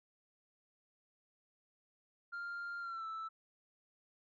sine tone with pitch glide, 1396.9 to 1318.5 Hz, F6 to E6, 0 to 0 cents, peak -38 dBFS, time 2.32-3.29 s, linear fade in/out 20 ms, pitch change -100 cents, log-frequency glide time 2.8-3.06 s, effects tanh soft clip ceiling -39 dBFS

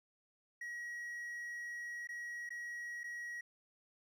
triangle tone with dropouts, 1907 Hz, A#6, 39 cents sharp, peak -40 dBFS, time 0.61-3.41 s, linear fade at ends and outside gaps 5 ms, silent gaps 2.073-2.089 / 2.492-2.504 / 3.034-3.04 s, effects none

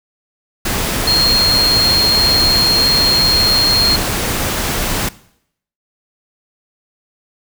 sine tone in noise, 4241 Hz, C8, 23 cents sharp, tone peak -11 dBFS, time 1.07-3.96 s, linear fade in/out 5 ms, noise pink, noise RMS -18 dBFS, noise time 0.65-5.09 s, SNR +4 dB, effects noise-tail reverb RT60 0.7 s tail -19 dB re dry

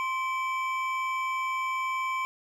triangle tone pair together, 1046.5 / 2311 Hz, C6 / D7, 0 / -28 cents, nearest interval octave + major second, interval 1372 cents, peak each -27 / -31 dBFS, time 0-2.25 s, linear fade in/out 0 ms, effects none

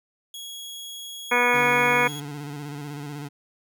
sawtooth tone, 3327 Hz, G#7, 2 cents sharp, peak -32 dBFS, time 0.34-2.2 s, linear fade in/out 2 ms
harmonic tone, 243.7 Hz, B3, 23 cents flat, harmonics 1 / 2 / 3 / 4 / 5 / 6 / 7 / 8 / 9 / 10, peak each -32 / -25 / -31 / -24 / -29 / -28 / -28 / -34 / -23 / -27 dBFS, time 1.31-2.08 s, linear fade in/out 10 ms
25% pulse tone with vibrato, 145.3 Hz, D3, 18 cents flat, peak -29 dBFS, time 1.53-3.29 s, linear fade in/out 20 ms, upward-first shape square, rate 16 Hz, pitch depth 45 cents each way
effects none

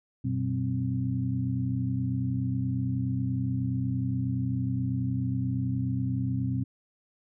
sine tone cluster, 93.2 / 122.5 / 190 / 262.2 Hz, F#2 / B2 / F#3 / C4, +13 / -14 / +46 / +4 cents, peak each -36 / -28 / -35 / -32 dBFS, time 0.24-6.64 s, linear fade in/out 10 ms, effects none

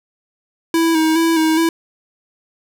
square tone with vibrato, 323.6 Hz, E4, 32 cents flat, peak -13 dBFS, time 0.74-1.69 s, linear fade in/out 2 ms, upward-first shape square, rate 2.4 Hz, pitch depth 33 cents each way, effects none

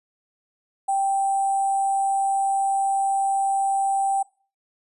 sine tone with sample-and-hold, 784 Hz, G5, in tune, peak -19 dBFS, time 0.88-4.23 s, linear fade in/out 10 ms, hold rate 8820 Hz, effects noise-tail reverb RT60 0.4 s tail -23 dB re dry + resampled to 32000 Hz

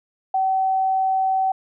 sine tone, 763 Hz, G5, 47 cents flat, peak -17 dBFS, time 0.34-1.52 s, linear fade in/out 5 ms, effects none

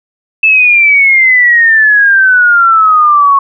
sine exponential sweep, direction down, 2637 to 1097 Hz, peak -3 dBFS, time 0.43-3.39 s, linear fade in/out 5 ms, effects none

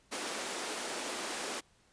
pink high-pass noise, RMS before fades -38 dBFS, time 0.11-1.61 s, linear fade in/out 20 ms, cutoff 280 Hz, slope 24 dB/octave, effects pink hiss -67 dBFS RMS until 1.92 s + resampled to 22050 Hz

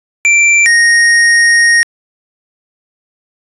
square tone pair in turn, 2349 / 1864.4 Hz, D7 / A#6, 0 / 0 cents, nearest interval major third, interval 400 cents, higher first, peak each -6 dBFS, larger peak neither, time 0.25-0.66 / 0.66-1.83 s, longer second, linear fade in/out 0 ms, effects resampled to 24000 Hz

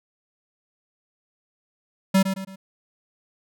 square tone with echo, 192 Hz, G3, 36 cents flat, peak -15 dBFS, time 2.14-2.23 s, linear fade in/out 10 ms, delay 110 ms, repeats 3, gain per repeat -8 dB, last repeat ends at 2.56 s, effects none

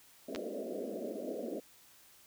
white band-pass noise, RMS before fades -40 dBFS, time 0.28-1.6 s, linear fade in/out 5 ms, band 200 to 650 Hz, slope 96 dB/octave
clicks, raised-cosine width 0.2 ms, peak -23 dBFS, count 2, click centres 0.349 / 0.36 s
effects white hiss -61 dBFS RMS until 2.26 s

